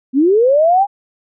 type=linear sweep; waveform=sine; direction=up; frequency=246.9 to 822 Hz; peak=-8 dBFS; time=0.13-0.87 s; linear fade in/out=50 ms; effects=none